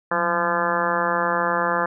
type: harmonic tone with a mistuned harmonic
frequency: 171.8 Hz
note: F3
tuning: 28 cents flat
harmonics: 1 / 2 / 3 / 4 / 5 / 6 / 7 / 8 / 9 / 10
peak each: -32 / -32 / -26 / -30 / -28 / -26 / -27 / -29 / -30 / -28 dBFS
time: 0.11-1.86 s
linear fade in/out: 5 ms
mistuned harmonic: 1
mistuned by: +97 cents
effects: none